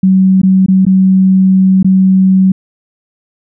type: tone with dropouts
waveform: sine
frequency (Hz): 189.1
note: F#3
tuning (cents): +38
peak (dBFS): -4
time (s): 0.03-2.52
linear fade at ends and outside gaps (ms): 5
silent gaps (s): 0.417-0.432 / 0.662-0.683 / 0.852-0.865 / 1.829-1.845
effects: none